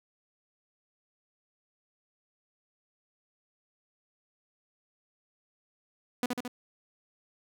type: tone with echo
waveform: sawtooth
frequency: 246.9 Hz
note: B3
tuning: in tune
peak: -22 dBFS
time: 6.23-6.26 s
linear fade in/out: 2 ms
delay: 73 ms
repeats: 3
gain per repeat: -3 dB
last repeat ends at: 6.479 s
effects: none